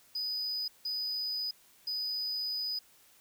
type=tone bursts at uneven times; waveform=triangle; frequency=4978 Hz; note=D#8; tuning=in tune; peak=-31 dBFS; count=3; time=0.15-0.68 / 0.85-1.51 / 1.87-2.79 s; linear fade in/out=5 ms; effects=white hiss -62 dBFS RMS until 3.2 s